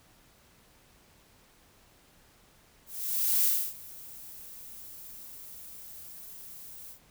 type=noise with ADSR envelope; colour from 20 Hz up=violet; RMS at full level=-24 dBFS; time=2.86-7 s; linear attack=580 ms; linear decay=290 ms; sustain=-22 dB; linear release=97 ms; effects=pink hiss -61 dBFS RMS until 7.1 s